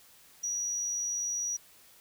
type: tone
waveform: sine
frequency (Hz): 5800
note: F#8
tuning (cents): -35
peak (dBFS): -30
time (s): 0.43-1.57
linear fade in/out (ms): 10
effects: white hiss -58 dBFS RMS until 2 s